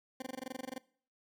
20% pulse tone bursts, 260 Hz, C4, 11 cents flat, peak -33 dBFS, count 14, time 0.2-0.782 s, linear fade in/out 5 ms, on 23 ms, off 20 ms, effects noise-tail reverb RT60 0.5 s tail -22 dB re dry

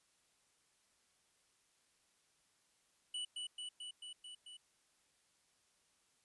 square tone with echo, 2960 Hz, F#7, in tune, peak -40 dBFS, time 3.14-3.25 s, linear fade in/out 5 ms, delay 220 ms, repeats 6, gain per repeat -2 dB, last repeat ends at 4.57 s, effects white hiss -75 dBFS RMS until 6.24 s + resampled to 24000 Hz

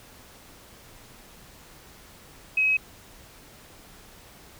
sine tone, 2549 Hz, D#7, 41 cents sharp, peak -19 dBFS, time 2.57-2.77 s, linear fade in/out 5 ms, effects pink hiss -50 dBFS RMS until 4.59 s

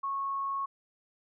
sine tone, 1099 Hz, C#6, 15 cents flat, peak -30 dBFS, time 0.03-0.66 s, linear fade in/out 10 ms, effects none

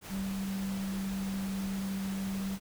sine tone in noise, 193.9 Hz, G3, 19 cents flat, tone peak -32 dBFS, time 0.09-2.59 s, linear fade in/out 50 ms, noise pink, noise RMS -44 dBFS, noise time 0.01-2.6 s, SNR +9 dB, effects none

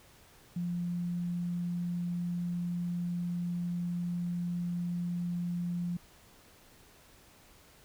sine tone, 174.61 Hz, F3, in tune, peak -31 dBFS, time 0.56-5.97 s, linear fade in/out 5 ms, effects pink hiss -59 dBFS RMS until 7.84 s

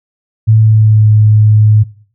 sine tone with pitch glide, 110 to 107.05 Hz, A2 to A2, 0 to -47 cents, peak -3 dBFS, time 0.47-1.84 s, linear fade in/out 20 ms, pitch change -47 cents, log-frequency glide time 0.59-1.09 s, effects noise-tail reverb RT60 0.5 s tail -20 dB re dry

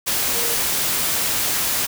sine tone in noise, 470.5 Hz, A#4, 16 cents sharp, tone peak -30 dBFS, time 0.34-0.56 s, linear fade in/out 20 ms, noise white, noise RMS -21 dBFS, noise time 0.06-1.87 s, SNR -12 dB, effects none

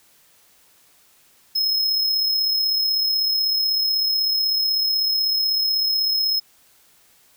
square tone with amplitude modulation, 5160 Hz, E8, 38 cents flat, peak -17 dBFS, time 1.55-6.4 s, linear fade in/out 10 ms, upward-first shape sine, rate 36.1 Hz, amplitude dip 35%, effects white hiss -56 dBFS RMS until 7.36 s

